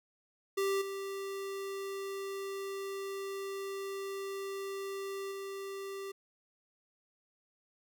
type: tone with level steps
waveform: square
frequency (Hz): 392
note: G4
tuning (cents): 0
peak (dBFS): -30 / -38 / -40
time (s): 0.57-6.12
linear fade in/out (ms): 10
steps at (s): 0.81 / 5.31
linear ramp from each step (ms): 10
effects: none